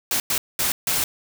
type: noise bursts at uneven times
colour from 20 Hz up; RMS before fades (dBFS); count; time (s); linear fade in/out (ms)
white; -22; 4; 0.11-0.2 / 0.3-0.38 / 0.59-0.72 / 0.87-1.04; 2
effects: none